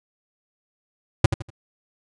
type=tone with echo; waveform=square; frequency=111.5 Hz; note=A2; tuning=23 cents sharp; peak=-9 dBFS; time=1.24-1.26 s; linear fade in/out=5 ms; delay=81 ms; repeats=3; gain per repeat=-10 dB; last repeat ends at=1.503 s; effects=resampled to 22050 Hz